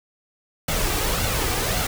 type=noise with flanger; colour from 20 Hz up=pink; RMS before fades=-23 dBFS; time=0.68-1.87 s; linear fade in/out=5 ms; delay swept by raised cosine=1.4 to 2.6 ms; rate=1.8 Hz; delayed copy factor=+0.5; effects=none